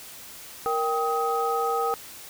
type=tone cluster; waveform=sine; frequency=467.3 / 786 / 1262 Hz; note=A#4 / G5 / D#6; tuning=+4 / +4 / +24 cents; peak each=-27 dBFS; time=0.66-1.94 s; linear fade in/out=0 ms; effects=white hiss -43 dBFS RMS until 2.29 s